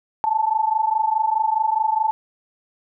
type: tone pair together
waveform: sine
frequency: 864 / 888.8 Hz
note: A5 / A5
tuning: -32 / +17 cents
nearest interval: unison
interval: 49 cents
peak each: -20 dBFS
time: 0.24-2.11 s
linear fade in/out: 0 ms
effects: none